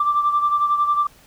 sine beating tone pair, 1174.7 / 1185.7 Hz, D6 / D6, 0 / +16 cents, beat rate 11 Hz, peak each -16 / -23 dBFS, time 0-1.07 s, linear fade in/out 5 ms, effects tanh soft clip ceiling -9 dBFS + pink hiss -51 dBFS RMS until 1.26 s

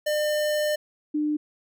square / sine tone pair in turn, 602 / 300.4 Hz, D5 / D4, +43 / +39 cents, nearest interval octave, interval 1204 cents, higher first, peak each -23 / -22 dBFS, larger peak second, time 0.06-0.76 / 1.14-1.37 s, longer first, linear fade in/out 10 ms, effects none

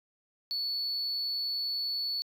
sine tone, 4435 Hz, C#8, in tune, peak -28 dBFS, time 0.51-2.22 s, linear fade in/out 0 ms, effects tanh soft clip ceiling -28 dBFS

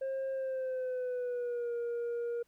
sine tone with pitch glide, 534 to 473 Hz, C5 to A#4, +35 to +25 cents, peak -30 dBFS, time 0.01-2.43 s, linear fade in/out 10 ms, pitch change -210 cents, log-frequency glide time 0.32-1.73 s, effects tanh soft clip ceiling -32 dBFS + pink hiss -74 dBFS RMS until 2.47 s

